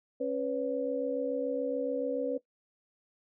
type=tone cluster; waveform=sine; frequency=273.5 / 497 / 564 Hz; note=C#4 / B4 / C#5; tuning=-23 / +11 / +30 cents; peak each=-35 / -31 / -35 dBFS; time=0.2-2.38 s; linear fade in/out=10 ms; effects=noise-tail reverb RT60 0.1 s tail -17 dB re dry